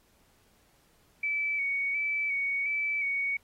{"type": "tone with vibrato", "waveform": "sine", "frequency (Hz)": 2272, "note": "C#7", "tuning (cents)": 42, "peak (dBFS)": -27, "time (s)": [1.23, 3.37], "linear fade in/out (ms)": 5, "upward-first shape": "square", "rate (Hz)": 1.4, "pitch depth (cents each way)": 29, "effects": ["pink hiss -66 dBFS RMS until 3.43 s", "AAC 48 kbps"]}